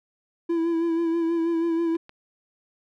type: tone with vibrato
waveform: triangle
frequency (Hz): 333.2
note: E4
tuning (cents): +19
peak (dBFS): -19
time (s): 0.49-1.97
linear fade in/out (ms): 10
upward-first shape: sine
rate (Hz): 6.2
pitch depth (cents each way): 34
type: clicks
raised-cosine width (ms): 0.3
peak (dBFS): -29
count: 2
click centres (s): 1.953 / 2.094
effects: none